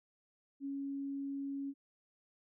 sine tone, 277.2 Hz, C#4, in tune, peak -37 dBFS, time 0.6-1.74 s, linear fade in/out 50 ms, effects none

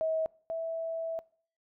sine tone pair in turn, 640 / 655.7 Hz, D#5 / E5, +49 / -9 cents, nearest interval unison, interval 42 cents, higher second, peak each -27 / -31 dBFS, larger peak first, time 0.01-0.26 / 0.5-1.19 s, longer second, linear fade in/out 0 ms, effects noise-tail reverb RT60 0.5 s tail -23 dB re dry

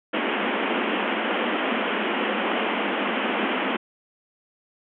pink band-pass noise, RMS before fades -25 dBFS, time 0.13-3.77 s, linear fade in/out 10 ms, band 200 to 3200 Hz, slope 96 dB/octave, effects none

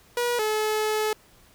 sawtooth tone pair in turn, 482.5 / 429.9 Hz, B4 / A4, -40 / -40 cents, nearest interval major second, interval 200 cents, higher first, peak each -19 / -19 dBFS, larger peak neither, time 0.17-0.39 / 0.39-1.13 s, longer second, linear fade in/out 2 ms, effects pink hiss -56 dBFS RMS until 1.54 s

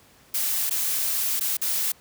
blue noise with dropouts, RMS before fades -25 dBFS, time 0.34-1.92 s, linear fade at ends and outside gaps 5 ms, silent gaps 0.697-0.708 / 1.397-1.408 / 1.57-1.615 s, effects pink hiss -55 dBFS RMS until 2 s + high-pass 60 Hz 12 dB/octave

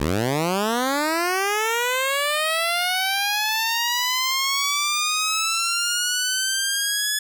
10% pulse linear sweep, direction up, 65.41 to 1712 Hz, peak -12 dBFS, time 0-7.19 s, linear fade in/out 5 ms, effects none

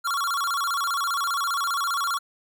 square tone with vibrato, 1244.5 Hz, D#6, in tune, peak -24 dBFS, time 0.04-2.19 s, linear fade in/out 20 ms, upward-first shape square, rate 15 Hz, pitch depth 180 cents each way, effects none

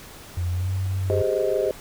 sine tone with pitch glide, 88 to 94.86 Hz, F2 to F#2, +14 to +44 cents, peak -22 dBFS, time 0.37-1.22 s, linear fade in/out 5 ms, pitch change +130 cents, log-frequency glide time 0.49-0.73 s
sine chord, Ab major seventh, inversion third, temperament just, 389.3 / 415.3 / 519.1 / 623 Hz, G4 / Ab4 / C5 / Eb5, -12 / 0 / -14 / +2 cents, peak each -25 dBFS, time 1.1-1.71 s, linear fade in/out 0 ms
effects tanh soft clip ceiling -10 dBFS + pink hiss -43 dBFS RMS until 1.8 s

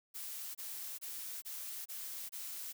blue noise bursts, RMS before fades -44 dBFS, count 6, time 0.14-2.73 s, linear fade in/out 20 ms, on 410 ms, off 26 ms, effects none

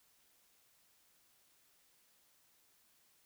silence, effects white hiss -71 dBFS RMS until 3.25 s

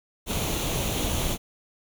pink noise with comb filter, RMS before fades -27 dBFS, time 0.26-1.38 s, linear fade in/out 50 ms, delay 0.3 ms, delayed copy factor +0.55, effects none

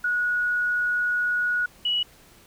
sine tone pair in turn, 1458 / 2930 Hz, F#6 / F#7, -26 / -18 cents, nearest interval octave, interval 1208 cents, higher second, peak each -21 dBFS, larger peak neither, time 0.04-1.66 / 1.85-2.03 s, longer first, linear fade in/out 5 ms, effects pink hiss -53 dBFS RMS until 2.46 s

